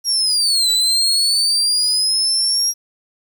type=linear two-way sweep; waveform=35% pulse; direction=down then up; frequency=5660 to 3951 to 5660 Hz; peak=-12 dBFS; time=0.04-2.74 s; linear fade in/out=50 ms; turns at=0.7 s; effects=9-bit